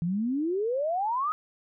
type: exponential sweep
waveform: sine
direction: up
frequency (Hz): 162 to 1287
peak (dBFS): -25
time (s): 0.02-1.32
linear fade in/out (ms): 0
effects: none